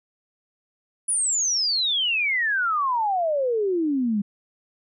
sine exponential sweep, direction down, 10050 to 196.7 Hz, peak -20 dBFS, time 1.08-4.22 s, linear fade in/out 10 ms, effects none

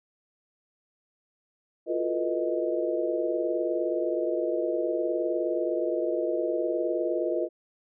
sine tone cluster, 345.5 / 364.9 / 441.6 / 490.1 / 625 Hz, F4 / F#4 / A4 / B4 / D#5, -19 / -24 / +6 / -13 / +8 cents, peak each -29 / -36 / -35 / -31 / -30 dBFS, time 1.86-7.49 s, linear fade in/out 50 ms, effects none

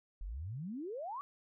sine exponential sweep, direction up, 39.75 to 1174.7 Hz, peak -39 dBFS, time 0.21-1.21 s, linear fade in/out 0 ms, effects none

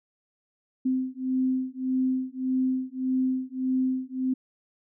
sine beating tone pair, 258 / 259.7 Hz, C4 / C4, -24 / -13 cents, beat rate 1.7 Hz, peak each -27 dBFS, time 0.85-4.34 s, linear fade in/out 10 ms, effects none

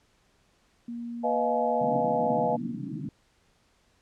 sine tone with pitch glide, 236 to 233.3 Hz, A#3 to A#3, +22 to +2 cents, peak -33 dBFS, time 0.88-2.74 s, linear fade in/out 5 ms, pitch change -20 cents, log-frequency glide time 2.13-2.47 s
sine chord, F half-diminished seventh, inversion second, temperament equal with one note detuned, 493.9 / 622.3 / 698.5 / 850 Hz, Cb5 / Eb5 / F5 / Ab5, 0 / 0 / 0 / +40 cents, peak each -29 dBFS, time 1.23-2.57 s, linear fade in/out 20 ms
pink band-pass noise, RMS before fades -35 dBFS, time 1.81-3.09 s, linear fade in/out 2 ms, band 130 to 320 Hz, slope 96 dB/octave
effects pink hiss -66 dBFS RMS until 4.01 s + low-pass 8000 Hz 12 dB/octave

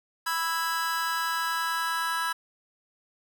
45% pulse chord, E major, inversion second, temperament just, 988.9 / 1318.5 / 1648.1 Hz, B5 / E6 / G#6, +2 / 0 / -14 cents, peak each -31 dBFS, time 0.26-2.33 s, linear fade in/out 10 ms, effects none

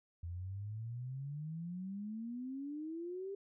sine exponential sweep, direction up, 83.4 to 401.4 Hz, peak -40 dBFS, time 0.23-3.35 s, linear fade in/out 5 ms, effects none

